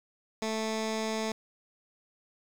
15% pulse tone with low-pass filter, 220 Hz, A3, in tune, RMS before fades -32 dBFS, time 0.42-1.32 s, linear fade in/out 2 ms, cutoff 6300 Hz, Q 1.7, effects 8-bit

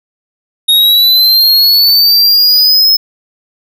square linear sweep, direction up, 3729 to 5190 Hz, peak -5 dBFS, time 0.68-2.97 s, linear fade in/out 10 ms, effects none

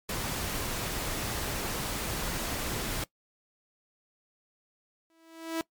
pink noise, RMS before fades -33 dBFS, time 0.09-3.04 s, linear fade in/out 2 ms
sawtooth tone with exponential growth, 327 Hz, E4, 14 cents flat, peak -23 dBFS, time 5.1-5.61 s, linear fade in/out 1 ms, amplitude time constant 110 ms
effects noise-tail reverb RT60 0.1 s tail -21 dB re dry + MP3 96 kbps

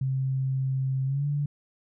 sine tone with pitch glide, 132.8 to 144.82 Hz, C3 to D3, +26 to -24 cents, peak -24 dBFS, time 0.01-1.46 s, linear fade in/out 5 ms, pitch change +150 cents, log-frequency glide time 1.05-1.26 s, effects none

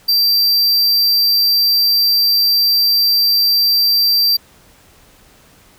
square tone, 4699 Hz, D8, in tune, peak -11 dBFS, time 0.08-4.37 s, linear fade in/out 10 ms, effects pink hiss -48 dBFS RMS until 5.78 s

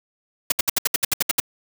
white noise bursts, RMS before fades -18 dBFS, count 11, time 0.5-1.401 s, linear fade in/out 5 ms, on 21 ms, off 67 ms, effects none

